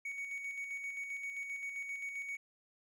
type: tone with tremolo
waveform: triangle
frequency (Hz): 2235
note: C#7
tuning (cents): +14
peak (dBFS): -36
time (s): 0.05-2.37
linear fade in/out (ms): 5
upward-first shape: square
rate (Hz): 7.6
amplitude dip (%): 40
effects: none